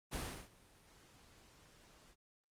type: noise with ADSR envelope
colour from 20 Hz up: pink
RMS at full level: -40 dBFS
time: 0.11-2.16 s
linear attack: 29 ms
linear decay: 340 ms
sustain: -24 dB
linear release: 52 ms
effects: low-pass 11000 Hz 12 dB/octave + Opus 32 kbps